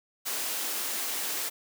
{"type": "high-pass noise", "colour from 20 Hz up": "white", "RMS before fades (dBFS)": -32, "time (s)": [0.25, 1.5], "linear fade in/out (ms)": 20, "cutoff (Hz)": 250, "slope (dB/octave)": 24, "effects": []}